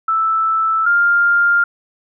sine tone pair in turn, 1318.5 / 1400.9 Hz, E6 / F6, 0 / +5 cents, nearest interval minor second, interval 105 cents, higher second, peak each -13 / -10 dBFS, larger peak second, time 0.08-0.86 / 0.86-1.64 s, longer neither, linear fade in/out 5 ms, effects none

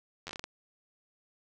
slowing click train, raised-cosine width 0.2 ms, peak -22 dBFS, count 8, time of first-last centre 0.27-0.441 s, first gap 10 ms, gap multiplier 1.29, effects none

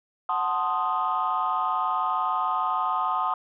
sine chord, F# diminished seventh, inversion none, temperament equal, 740 / 880 / 1046.5 / 1244.5 Hz, F#5 / A5 / C6 / Eb6, 0 / 0 / 0 / 0 cents, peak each -29 / -29 / -27 / -26 dBFS, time 0.29-3.34 s, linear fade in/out 2 ms, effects tanh soft clip ceiling -16 dBFS

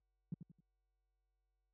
sine tone with echo, 165.4 Hz, E3, 6 cents sharp, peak -37 dBFS, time 0.32-0.34 s, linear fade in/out 2 ms, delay 88 ms, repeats 3, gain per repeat -9 dB, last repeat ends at 0.604 s, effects added 50 Hz sine -70 dBFS peak until 1.73 s + high-pass 100 Hz 12 dB/octave

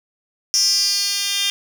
10% pulse tone with high-pass filter sweep, 400 Hz, G4, 35 cents sharp, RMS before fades -19 dBFS, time 0.54-1.5 s, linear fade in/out 0 ms, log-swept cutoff 5500 to 3500 Hz, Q 9.3, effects none

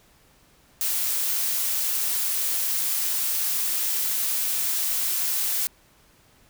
blue noise, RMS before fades -25 dBFS, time 0.81-5.67 s, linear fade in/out 0 ms, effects pink hiss -58 dBFS RMS until 6.49 s

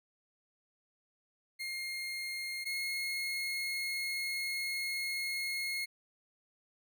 30% pulse tone pair in turn, 2131 / 2157 Hz, C7 / C#7, +31 / -48 cents, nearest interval unison, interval 21 cents, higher second, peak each -34 / -31 dBFS, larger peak second, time 1.59-2.65 / 2.65-5.86 s, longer second, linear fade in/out 20 ms, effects none

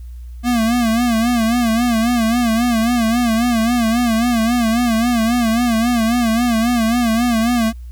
square tone with vibrato, 233.1 Hz, A#3, in tune, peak -14 dBFS, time 0.43-7.73 s, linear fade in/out 50 ms, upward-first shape sine, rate 3.7 Hz, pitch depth 93 cents each way, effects added 60 Hz sine -29 dBFS peak until 7.91 s + white hiss -58 dBFS RMS until 7.91 s

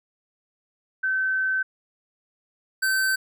sine / square tone pair in turn, 1535 / 1541.7 Hz, G6 / G6, -37 / -29 cents, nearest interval unison, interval 8 cents, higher second, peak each -21 dBFS, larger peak neither, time 1.03-1.63 / 2.82-3.16 s, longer first, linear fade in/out 10 ms, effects none

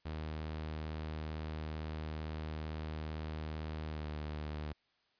sawtooth tone with pitch glide, 77.78 to 75.83 Hz, D#2 to D#2, 0 to -44 cents, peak -35 dBFS, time 0.05-4.73 s, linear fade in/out 10 ms, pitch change -44 cents, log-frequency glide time 3.91-4.04 s, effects white hiss -75 dBFS RMS until 5.19 s + resampled to 11025 Hz

